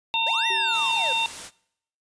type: harmonic tone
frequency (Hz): 909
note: A#5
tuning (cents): -44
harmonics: 1 / 3 / 4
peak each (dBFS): -25 / -25 / -25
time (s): 0.14-1.26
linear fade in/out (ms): 0
type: linear two-way sweep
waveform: square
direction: up then down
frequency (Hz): 475.7 to 1976 to 475.7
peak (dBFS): -31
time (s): 0.26-1.13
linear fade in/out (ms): 10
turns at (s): 0.47
type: tone with exponential decay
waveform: sine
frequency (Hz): 383.4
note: G4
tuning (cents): -38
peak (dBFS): -33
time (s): 0.5-1.01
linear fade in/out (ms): 5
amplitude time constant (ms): 110
type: noise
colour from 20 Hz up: white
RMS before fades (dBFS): -37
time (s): 0.71-1.51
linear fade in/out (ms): 50
effects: noise-tail reverb RT60 0.7 s tail -21 dB re dry + resampled to 22050 Hz